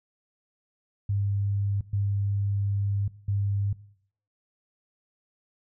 sine tone bursts at uneven times, 100.3 Hz, G2, 40 cents sharp, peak -23 dBFS, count 3, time 1.09-1.81 / 1.93-3.08 / 3.28-3.73 s, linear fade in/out 5 ms, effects noise-tail reverb RT60 0.6 s tail -19 dB re dry

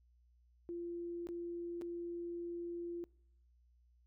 sine tone with dropouts, 344.3 Hz, F4, 25 cents flat, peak -40 dBFS, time 0.69-3.04 s, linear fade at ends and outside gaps 0 ms, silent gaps 1.27-1.288 / 1.813-1.819 s, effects noise-tail reverb RT60 0.7 s tail -25 dB re dry + added 60 Hz sine -66 dBFS peak until 4.06 s

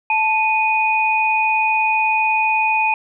sine tone pair together, 878 / 2479 Hz, A5 / D#7, -4 / -7 cents, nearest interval octave + tritone, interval 1797 cents, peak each -17 dBFS, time 0.1-2.94 s, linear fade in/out 2 ms, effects none

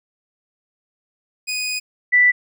20% pulse / sine tone pair in turn, 2489 / 1975.5 Hz, D#7 / B6, 0 / 0 cents, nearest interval major third, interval 400 cents, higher first, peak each -17 / -10 dBFS, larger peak second, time 1.47-1.8 / 2.12-2.32 s, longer first, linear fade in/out 20 ms, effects none

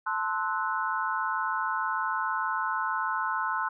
sine chord, F# half-diminished seventh, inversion first, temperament equal with one note detuned, 880 / 1046.5 / 1301.9 / 1480 Hz, A5 / C6 / E6 / F#6, 0 / 0 / -22 / 0 cents, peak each -33 / -31 / -33 / -32 dBFS, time 0.06-3.69 s, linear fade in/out 10 ms, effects none

